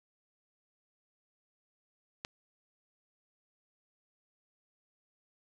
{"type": "click", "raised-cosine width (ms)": 0.2, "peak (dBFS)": -20, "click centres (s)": 2.249, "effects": []}